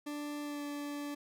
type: tone with pitch glide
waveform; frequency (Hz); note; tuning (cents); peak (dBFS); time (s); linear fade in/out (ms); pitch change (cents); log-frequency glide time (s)
40% pulse; 293.7 to 289.7; D4 to D4; 0 to -24; -37; 0.06-1.15; 10; -24; 0.42-0.63
effects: none